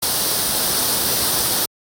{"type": "noise with comb filter", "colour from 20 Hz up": "white", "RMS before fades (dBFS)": -19, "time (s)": [0.02, 1.66], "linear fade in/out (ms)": 10, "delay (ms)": 0.21, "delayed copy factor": 0.55, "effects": ["high-pass 60 Hz 12 dB/octave", "AAC 64 kbps"]}